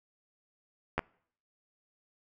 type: clicks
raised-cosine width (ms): 0.5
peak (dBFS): -14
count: 2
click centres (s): 0.98 / 0.992
effects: noise-tail reverb RT60 0.6 s tail -26 dB re dry